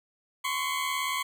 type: tone pair together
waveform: 20% pulse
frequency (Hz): 1030.1 / 1108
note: C6 / C#6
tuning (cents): -27 / -1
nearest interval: minor second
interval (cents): 126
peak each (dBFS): -26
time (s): 0.44-1.23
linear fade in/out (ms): 10
effects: none